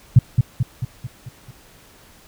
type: tone with echo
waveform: sine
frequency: 123.47 Hz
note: B2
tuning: in tune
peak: -4 dBFS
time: 0.16-0.19 s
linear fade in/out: 5 ms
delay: 220 ms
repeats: 6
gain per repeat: -5 dB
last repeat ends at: 1.51 s
effects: pink hiss -49 dBFS RMS until 2.27 s